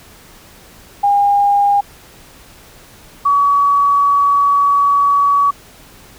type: tone pair in turn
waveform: sine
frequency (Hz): 809 / 1133.6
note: G#5 / C#6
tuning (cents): -46 / +38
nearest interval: tritone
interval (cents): 584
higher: second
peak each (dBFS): -9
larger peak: neither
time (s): 1.03-1.81 / 3.25-5.51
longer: second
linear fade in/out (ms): 10
effects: pink hiss -42 dBFS RMS until 6.18 s